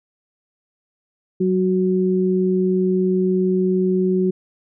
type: tone pair together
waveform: sine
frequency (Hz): 186.68 / 369.6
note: F#3 / F#4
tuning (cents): +16 / -2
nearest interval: octave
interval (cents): 1182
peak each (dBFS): -18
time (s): 1.4-4.31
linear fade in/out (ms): 10
effects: none